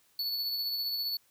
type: tone with tremolo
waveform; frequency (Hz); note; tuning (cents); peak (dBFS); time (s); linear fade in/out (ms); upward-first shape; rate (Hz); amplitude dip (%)
square; 4437; C#8; +1; -30; 0.19-1.17; 2; sine; 15; 30
effects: white hiss -67 dBFS RMS until 1.3 s